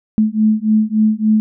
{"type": "beating tone pair", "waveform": "sine", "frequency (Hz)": [214.4, 217.9], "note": ["A3", "A3"], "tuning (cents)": [-45, -17], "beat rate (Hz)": 3.5, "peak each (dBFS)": [-14, -14], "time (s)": [0.18, 1.4], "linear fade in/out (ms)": 0, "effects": []}